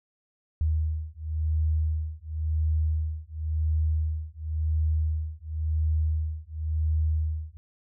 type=beating tone pair; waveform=sine; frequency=77.78 / 78.72 Hz; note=D#2 / D#2; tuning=0 / +21 cents; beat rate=0.94 Hz; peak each=-27 dBFS; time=0.61-7.57 s; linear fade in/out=0 ms; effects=none